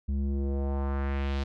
square tone with low-pass filter sweep, 69 Hz, C#2, 7 cents flat, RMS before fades -29 dBFS, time 0.08-1.44 s, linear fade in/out 10 ms, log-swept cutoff 160 to 4500 Hz, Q 1.6, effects none

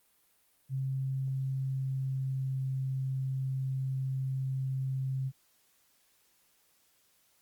sine tone with pitch glide, 133.5 to 132.65 Hz, C3 to C3, +35 to +24 cents, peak -30 dBFS, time 0.69-5.32 s, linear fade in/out 50 ms, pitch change -11 cents, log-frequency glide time 1.54-2.65 s, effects white hiss -69 dBFS RMS until 7.41 s + Opus 32 kbps

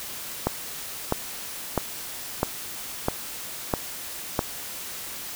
click train, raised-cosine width 1 ms, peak -7 dBFS, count 7, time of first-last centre 0.47-4.392 s, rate 1.53 Hz, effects white hiss -36 dBFS RMS until 5.35 s

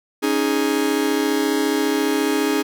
45% pulse chord, C# suspended second, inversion none, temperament just, 277.2 / 311.8 / 415.8 Hz, C#4 / D#4 / G#4, 0 / +4 / +2 cents, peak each -22 dBFS, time 0.22-2.63 s, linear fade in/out 20 ms, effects none

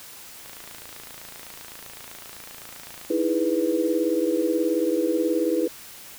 click train, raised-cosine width 0.3 ms, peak -25 dBFS, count 73, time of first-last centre 0.46-3.05 s, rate 27.8 Hz
sine chord, E major seventh, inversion third, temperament equal, 311.1 / 329.6 / 415.3 / 493.9 Hz, D#4 / E4 / G#4 / B4, 0 / 0 / 0 / 0 cents, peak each -27 / -24 / -28 / -25 dBFS, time 3.1-5.68 s, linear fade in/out 5 ms
effects white hiss -43 dBFS RMS until 6.18 s

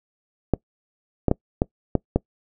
clicks, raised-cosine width 2 ms, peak -4 dBFS, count 6, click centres 0.537 / 1.283 / 1.314 / 1.619 / 1.953 / 2.16 s, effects noise-tail reverb RT60 0.1 s tail -24 dB re dry

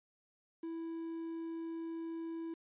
triangle tone with quantisation, 329.5 Hz, E4, 1 cent flat, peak -37 dBFS, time 0.63-2.54 s, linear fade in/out 5 ms, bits 10, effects resampled to 8000 Hz

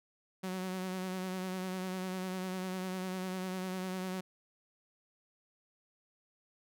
sawtooth tone with vibrato, 185.8 Hz, F#3, 7 cents sharp, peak -32 dBFS, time 0.43-4.21 s, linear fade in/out 10 ms, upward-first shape sine, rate 10 Hz, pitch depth 30 cents each way, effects none

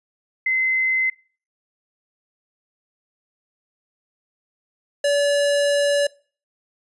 sine / square tone pair in turn, 2056 / 573.1 Hz, C7 / D5, -31 / -42 cents, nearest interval octave + minor seventh, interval 2211 cents, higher first, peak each -17 / -17 dBFS, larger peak neither, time 0.46-1.1 / 5.04-6.07 s, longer second, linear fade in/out 5 ms, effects noise-tail reverb RT60 0.4 s tail -23 dB re dry + resampled to 24000 Hz

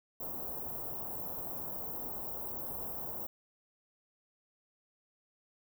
white band-stop noise, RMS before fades -40 dBFS, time 0.2-3.27 s, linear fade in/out 5 ms, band 920 to 16000 Hz, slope 24 dB/octave, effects none

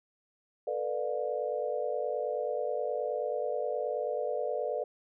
sine chord, B half-diminished seventh, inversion third, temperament just, 444.5 / 493.9 / 592.7 / 711.2 Hz, A4 / B4 / D5 / F5, +18 / 0 / +16 / +31 cents, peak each -36 / -34 / -34 / -39 dBFS, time 0.67-4.84 s, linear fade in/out 5 ms, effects none

